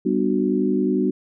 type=chord; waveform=sine; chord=G major seventh; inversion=none; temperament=equal with one note detuned; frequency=196 / 246.9 / 298.3 / 370 Hz; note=G3 / B3 / D4 / F#4; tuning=0 / 0 / +27 / 0 cents; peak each=-23 dBFS; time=0.05-1.11 s; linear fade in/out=10 ms; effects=none